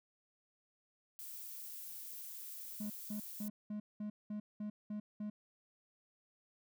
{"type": "noise", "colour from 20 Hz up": "violet", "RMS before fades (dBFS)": -48, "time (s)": [1.19, 3.48], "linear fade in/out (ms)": 0}
{"type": "tone bursts", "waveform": "triangle", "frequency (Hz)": 210, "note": "G#3", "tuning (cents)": 19, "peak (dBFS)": -37, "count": 9, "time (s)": [2.8, 5.3], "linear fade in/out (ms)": 5, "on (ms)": 100, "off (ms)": 200}
{"effects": []}